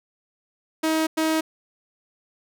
sawtooth tone bursts at uneven times, 317.6 Hz, D#4, 36 cents sharp, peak -16 dBFS, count 2, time 0.83-1.07 / 1.17-1.41 s, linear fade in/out 10 ms, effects none

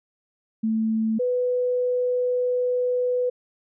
sine tone pair in turn, 221.2 / 496.6 Hz, A3 / B4, +9 / +9 cents, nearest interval octave + major second, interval 1400 cents, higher second, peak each -20 dBFS, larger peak neither, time 0.63-1.19 / 1.19-3.3 s, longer second, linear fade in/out 10 ms, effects none

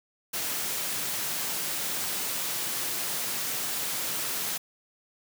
white high-pass noise, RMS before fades -31 dBFS, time 0.33-4.58 s, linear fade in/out 10 ms, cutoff 100 Hz, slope 48 dB/octave, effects none

